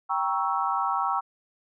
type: chord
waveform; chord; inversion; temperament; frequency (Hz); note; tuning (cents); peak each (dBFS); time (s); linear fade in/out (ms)
sine; G diminished seventh; none; equal with one note detuned; 784 / 945.3 / 1108.7 / 1318.5; G5 / Bb5 / Db6 / Fb6; 0 / +24 / 0 / 0; -29; 0.09-1.21; 20
effects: none